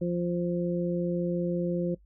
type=harmonic tone; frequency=174.61 Hz; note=F3; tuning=in tune; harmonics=1 / 2 / 3; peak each=-28 / -31 / -33 dBFS; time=0.01-1.95 s; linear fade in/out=10 ms; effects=noise-tail reverb RT60 0.1 s tail -20 dB re dry + added 50 Hz sine -55 dBFS peak until 2.05 s

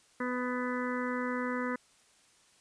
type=harmonic tone; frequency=249.2 Hz; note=B3; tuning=16 cents sharp; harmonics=1 / 2 / 4 / 5 / 6 / 7 / 8; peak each=-34 / -37 / -40 / -41 / -42 / -42 / -43 dBFS; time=0.2-1.76 s; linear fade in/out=5 ms; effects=white hiss -64 dBFS RMS until 2.6 s + resampled to 22050 Hz

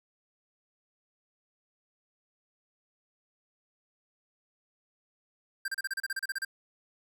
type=tone bursts; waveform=square; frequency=1580 Hz; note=G6; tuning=13 cents sharp; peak=-31 dBFS; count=13; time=5.65-6.449 s; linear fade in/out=5 ms; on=31 ms; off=33 ms; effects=none

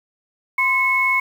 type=tone pair together; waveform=sine; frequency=1035 / 2193 Hz; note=C6 / C#7; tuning=-19 / -19 cents; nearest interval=octave + minor second; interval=1300 cents; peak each=-21 / -16 dBFS; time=0.58-1.2 s; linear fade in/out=5 ms; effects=7-bit

